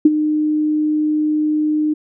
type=tone with ADSR envelope; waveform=sine; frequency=304.7 Hz; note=D#4; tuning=36 cents flat; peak=-3 dBFS; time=0.05-1.94 s; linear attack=6 ms; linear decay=33 ms; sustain=-11 dB; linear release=12 ms; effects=none